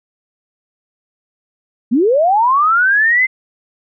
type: linear sweep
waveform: sine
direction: up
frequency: 211.2 to 2093 Hz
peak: -9 dBFS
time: 1.91-3.27 s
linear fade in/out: 20 ms
effects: none